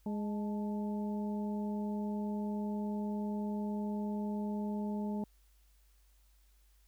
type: harmonic tone with a mistuned harmonic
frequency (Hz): 207.7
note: G#3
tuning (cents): 0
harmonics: 1 / 2 / 3 / 4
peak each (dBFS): -34 / -44 / -48 / -47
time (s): 0.06-5.24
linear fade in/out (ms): 2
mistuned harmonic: 4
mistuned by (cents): +79
effects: added 50 Hz sine -63 dBFS peak until 6.87 s + white hiss -73 dBFS RMS until 6.87 s